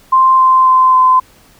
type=tone with pitch steps; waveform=sine; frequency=1046.5 / 1039.9 / 1033.3 / 1026.7 Hz; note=C6 / C6 / C6 / C6; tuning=0 / -11 / -22 / -33 cents; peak=-5 dBFS; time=0.12-1.2 s; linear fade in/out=10 ms; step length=270 ms; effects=pink hiss -46 dBFS RMS until 1.59 s